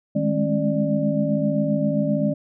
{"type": "tone cluster", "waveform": "sine", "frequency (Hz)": [156.1, 205, 212.6, 274, 592], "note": ["D#3", "G#3", "G#3", "C#4", "D5"], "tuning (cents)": [6, -22, 41, -20, 14], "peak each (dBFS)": -25, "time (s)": [0.15, 2.34], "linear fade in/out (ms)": 10, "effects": []}